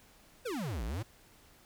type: exponential two-way sweep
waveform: square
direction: down then up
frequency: 543 to 49.87 to 121.6 Hz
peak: -35 dBFS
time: 0.45-1.03 s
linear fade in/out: 10 ms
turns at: 0.84 s
effects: pink hiss -61 dBFS RMS until 1.65 s